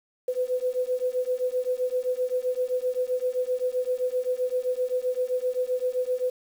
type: beating tone pair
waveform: sine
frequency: 500 / 507.7 Hz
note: B4 / B4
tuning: +21 / +48 cents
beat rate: 7.7 Hz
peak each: -27 dBFS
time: 0.28-6.3 s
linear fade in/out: 5 ms
effects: 8-bit